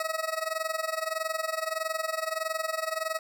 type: tone with amplitude modulation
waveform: 20% pulse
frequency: 640 Hz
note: D#5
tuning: 49 cents sharp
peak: -21 dBFS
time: 0-3.19 s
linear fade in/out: 2 ms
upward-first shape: sine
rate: 21.6 Hz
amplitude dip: 85%
effects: none